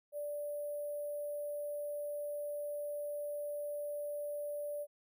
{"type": "tone with sample-and-hold", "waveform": "sine", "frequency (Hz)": 586, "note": "D5", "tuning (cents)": -4, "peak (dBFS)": -37, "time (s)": [0.12, 4.87], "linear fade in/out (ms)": 50, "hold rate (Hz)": 11025, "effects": []}